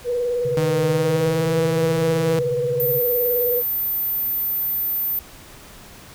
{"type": "tone with vibrato", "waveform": "sine", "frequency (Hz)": 486.1, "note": "B4", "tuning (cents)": -28, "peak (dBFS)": -19, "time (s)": [0.04, 3.63], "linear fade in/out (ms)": 50, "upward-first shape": "sine", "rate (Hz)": 19, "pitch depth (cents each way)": 35}
{"type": "tone with tremolo", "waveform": "sine", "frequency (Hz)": 136, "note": "C#3", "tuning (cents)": -33, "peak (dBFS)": -24, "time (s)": [0.45, 3], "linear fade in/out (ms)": 0, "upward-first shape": "sine", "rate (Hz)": 16, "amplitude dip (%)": 85}
{"type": "tone with pitch glide", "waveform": "sawtooth", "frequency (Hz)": [154.9, 163.45], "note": ["D#3", "E3"], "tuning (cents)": [-7, -14], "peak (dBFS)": -17, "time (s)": [0.57, 2.39], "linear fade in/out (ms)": 0, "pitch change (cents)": 93, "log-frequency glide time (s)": [0.92, 1.51]}
{"type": "tone", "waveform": "sine", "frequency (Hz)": 14080, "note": "A9", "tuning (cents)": 0, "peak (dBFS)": -20, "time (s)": [2.8, 5.19], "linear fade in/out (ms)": 0}
{"effects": ["pink hiss -43 dBFS RMS until 6.14 s"]}